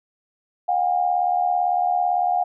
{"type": "tone pair together", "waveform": "sine", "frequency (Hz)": [719.1, 797], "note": ["F#5", "G5"], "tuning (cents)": [-50, 28], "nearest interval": "major second", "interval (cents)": 178, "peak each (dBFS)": [-19, -23], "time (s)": [0.68, 2.44], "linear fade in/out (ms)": 10, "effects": []}